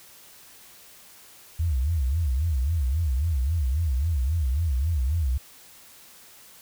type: tone with vibrato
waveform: sine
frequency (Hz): 73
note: D2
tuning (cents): -10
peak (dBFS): -21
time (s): 1.59-5.38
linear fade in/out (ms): 10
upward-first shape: sine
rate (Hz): 3.7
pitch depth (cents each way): 280
effects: white hiss -50 dBFS RMS until 6.61 s